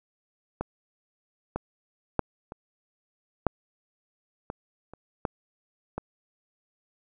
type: clicks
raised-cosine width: 1 ms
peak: -15 / -15 / -8 / -24 / -7 / -19 / -29 / -12 / -17 dBFS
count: 9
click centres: 0.61 / 1.56 / 2.193 / 2.521 / 3.467 / 4.501 / 4.936 / 5.252 / 5.98 s
effects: none